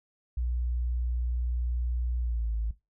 sine tone with pitch glide, 60.5 to 54.84 Hz, B1 to A1, -35 to -5 cents, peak -26 dBFS, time 0.37-2.71 s, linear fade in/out 5 ms, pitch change -170 cents, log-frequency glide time 2.2-2.53 s, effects noise-tail reverb RT60 0.2 s tail -17 dB re dry + tanh soft clip ceiling -22 dBFS

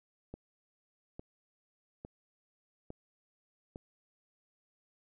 click train, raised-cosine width 2 ms, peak -30 dBFS, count 5, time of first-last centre 0.34-3.759 s, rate 1.17 Hz, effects none

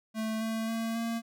square tone with pitch steps, 220 / 223.2 / 226.4 / 229.7 Hz, A3 / A3 / A3 / A#3, 0 / +25 / +50 / -25 cents, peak -31 dBFS, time 0.14-1.22 s, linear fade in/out 50 ms, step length 270 ms, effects none

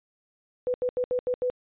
sine tone bursts at uneven times, 498.8 Hz, B4, 17 cents sharp, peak -23 dBFS, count 6, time 0.67-0.74 / 0.82-0.89 / 0.97-1.04 / 1.11-1.19 / 1.27-1.34 / 1.42-1.5 s, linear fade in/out 0 ms, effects resampled to 8000 Hz

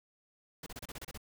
pink noise bursts, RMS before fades -44 dBFS, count 9, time 0.63-1.176 s, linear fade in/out 5 ms, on 34 ms, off 30 ms, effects none

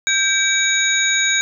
sine tone cluster, 1582 / 2294 / 3791 / 6700 Hz, G6 / D7 / A#7 / G#8, +15 / -41 / +28 / +14 cents, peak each -20 dBFS, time 0.07-1.41 s, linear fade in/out 0 ms, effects none

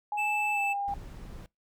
sine tone with pitch glide, 833 to 803.7 Hz, G#5 to G5, +5 to +43 cents, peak -29 dBFS, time 0.12-0.94 s, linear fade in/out 2 ms, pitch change -62 cents, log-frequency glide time 0.52-0.6 s
triangle tone, 2637 Hz, E7, in tune, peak -27 dBFS, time 0.17-0.74 s, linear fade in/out 20 ms
brown noise, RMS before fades -43 dBFS, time 0.88-1.46 s, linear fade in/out 0 ms
effects noise-tail reverb RT60 0.2 s tail -24 dB re dry

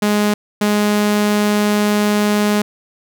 sawtooth tone pair in turn, 208.2 / 208.2 Hz, G#3 / G#3, +5 / +5 cents, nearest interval unison, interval 0 cents, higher neither, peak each -9 dBFS, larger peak neither, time 0.02-0.34 / 0.61-2.62 s, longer second, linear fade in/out 5 ms, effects none

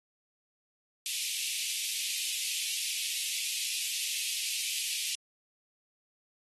pink high-pass noise, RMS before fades -34 dBFS, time 1.06-5.15 s, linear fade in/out 0 ms, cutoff 2400 Hz, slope 48 dB/octave, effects AAC 32 kbps

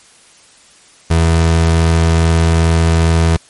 30% pulse tone, 82.41 Hz, E2, in tune, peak -6 dBFS, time 1.1-3.37 s, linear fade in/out 10 ms, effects white hiss -45 dBFS RMS until 3.49 s + MP3 48 kbps

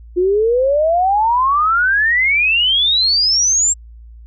sine exponential sweep, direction up, 349.2 to 7600 Hz, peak -11 dBFS, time 0.16-3.74 s, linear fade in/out 20 ms, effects added 57 Hz sine -35 dBFS peak until 4.26 s

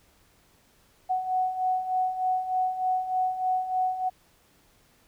sine beating tone pair, 740 / 743.3 Hz, F#5 / F#5, 0 / +8 cents, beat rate 3.3 Hz, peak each -31 / -25 dBFS, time 1.09-4.1 s, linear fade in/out 20 ms, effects pink hiss -62 dBFS RMS until 5.07 s

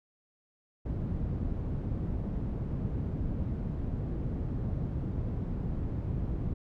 white low-pass noise, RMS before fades -33 dBFS, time 0.85-6.54 s, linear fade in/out 10 ms, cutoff 150 Hz, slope 12 dB/octave, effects none

